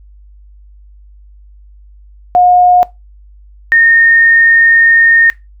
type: tone pair in turn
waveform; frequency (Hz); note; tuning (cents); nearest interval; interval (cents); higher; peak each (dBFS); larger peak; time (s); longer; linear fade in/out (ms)
sine; 719 / 1836; F#5 / A#6; -50 / -27; octave + major third; 1623; second; -4; neither; 2.35-2.83 / 3.72-5.3; second; 0
effects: noise-tail reverb RT60 0.2 s tail -20 dB re dry + added 50 Hz sine -36 dBFS peak until 5.6 s